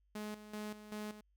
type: tone with tremolo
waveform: sawtooth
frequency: 211.4 Hz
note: G#3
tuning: 31 cents sharp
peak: -37 dBFS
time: 0.15-1.21 s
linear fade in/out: 5 ms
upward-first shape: square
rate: 2.6 Hz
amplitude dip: 70%
effects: added 50 Hz sine -70 dBFS peak until 1.36 s